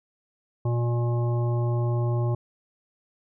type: harmonic tone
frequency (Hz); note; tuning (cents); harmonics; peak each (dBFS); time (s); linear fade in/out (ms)
119.4; A#2; +42; 1 / 3 / 5 / 7 / 9; -22 / -32 / -36 / -39 / -41; 0.65-2.35; 5
effects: none